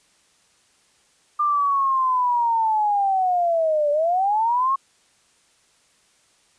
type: linear two-way sweep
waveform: sine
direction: down then up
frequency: 1200 to 577 to 1102 Hz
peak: -17 dBFS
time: 1.39-4.76 s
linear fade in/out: 10 ms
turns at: 3.91 s
effects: white hiss -60 dBFS RMS until 6.58 s + resampled to 22050 Hz

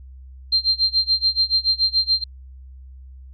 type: tone with tremolo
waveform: sine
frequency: 4165 Hz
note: C8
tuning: 9 cents flat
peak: -13 dBFS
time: 0.52-2.24 s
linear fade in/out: 5 ms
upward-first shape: sine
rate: 7 Hz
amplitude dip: 95%
effects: added 65 Hz sine -38 dBFS peak until 3.33 s

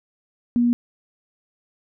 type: tone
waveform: sine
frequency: 240 Hz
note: B3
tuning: 49 cents flat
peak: -15 dBFS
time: 0.56-0.73 s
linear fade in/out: 0 ms
effects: none

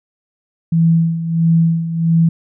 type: tone with tremolo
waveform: sine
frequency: 165.2 Hz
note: E3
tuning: 4 cents sharp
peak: -8 dBFS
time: 0.72-2.29 s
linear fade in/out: 5 ms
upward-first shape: sine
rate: 1.5 Hz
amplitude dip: 70%
effects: none

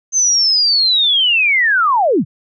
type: linear sweep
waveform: sine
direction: down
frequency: 6290 to 103.83 Hz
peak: -10 dBFS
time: 0.12-2.25 s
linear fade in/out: 50 ms
effects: none

